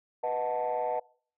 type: chord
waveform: sine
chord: B dominant seventh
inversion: none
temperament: equal with one note detuned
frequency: 493.9 / 622.3 / 729.8 / 880 Hz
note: B4 / D#5 / F#5 / A5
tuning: 0 / 0 / -24 / 0 cents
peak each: -32 dBFS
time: 0.23-1 s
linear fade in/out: 10 ms
effects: noise-tail reverb RT60 0.5 s tail -25 dB re dry + tanh soft clip ceiling -22 dBFS